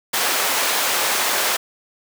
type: high-pass noise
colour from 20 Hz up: pink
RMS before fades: -20 dBFS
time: 0.13-1.57 s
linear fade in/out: 10 ms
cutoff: 630 Hz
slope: 12 dB/octave
effects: none